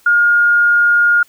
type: tone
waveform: sine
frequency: 1422 Hz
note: F6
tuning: 31 cents sharp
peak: -8 dBFS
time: 0.06-1.23 s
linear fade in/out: 5 ms
effects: white hiss -51 dBFS RMS until 1.28 s